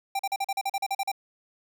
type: tone bursts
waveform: square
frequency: 787 Hz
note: G5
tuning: 7 cents sharp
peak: -26 dBFS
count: 12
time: 0.15-1.117 s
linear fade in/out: 5 ms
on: 43 ms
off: 41 ms
effects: none